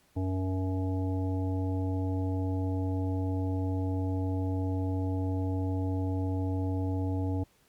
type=harmonic tone; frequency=93.7 Hz; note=F#2; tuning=22 cents sharp; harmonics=1 / 3 / 5 / 7 / 9; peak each=-29 / -33 / -41 / -44 / -45 dBFS; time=0.16-7.44 s; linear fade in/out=10 ms; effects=pink hiss -66 dBFS RMS until 7.68 s + Opus 48 kbps